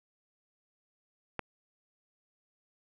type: click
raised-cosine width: 0.5 ms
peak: -18 dBFS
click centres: 1.393 s
effects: none